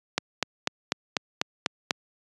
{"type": "click train", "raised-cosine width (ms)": 0.2, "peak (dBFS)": -5, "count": 8, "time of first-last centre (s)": [0.18, 1.908], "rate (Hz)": 4.05, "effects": ["high-pass 150 Hz 12 dB/octave", "resampled to 22050 Hz"]}